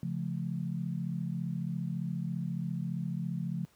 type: chord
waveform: sine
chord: Db augmented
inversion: none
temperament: just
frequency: 138.59 / 173.24 / 216.5 Hz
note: Db3 / F3 / A3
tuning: 0 / -14 / -28 cents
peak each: -36 / -34 / -40 dBFS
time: 0.03-3.65 s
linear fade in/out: 0 ms
effects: pink hiss -66 dBFS RMS until 3.75 s + high-pass 80 Hz 12 dB/octave